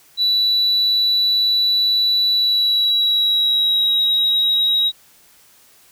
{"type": "tone with pitch glide", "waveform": "sine", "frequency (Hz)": [3951, 3823], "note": ["B7", "A#7"], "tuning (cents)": [0, 43], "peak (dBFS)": -12, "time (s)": [0.17, 4.92], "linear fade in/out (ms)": 50, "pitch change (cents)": -57, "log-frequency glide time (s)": [2.31, 3.95], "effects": ["tanh soft clip ceiling -11 dBFS", "white hiss -51 dBFS RMS until 5.91 s"]}